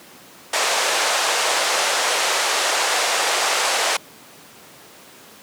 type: band-pass noise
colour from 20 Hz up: pink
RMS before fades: -20 dBFS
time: 0.53-3.97 s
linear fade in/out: 5 ms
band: 520 to 8900 Hz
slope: 24 dB/octave
effects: pink hiss -44 dBFS RMS until 5.42 s + high-pass 200 Hz 12 dB/octave